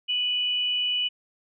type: tone pair together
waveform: sine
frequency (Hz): 2489 / 2960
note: D#7 / F#7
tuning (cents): 0 / 0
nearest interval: minor third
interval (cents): 300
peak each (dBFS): -34 / -23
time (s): 0.08-1.09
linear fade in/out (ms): 20
effects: none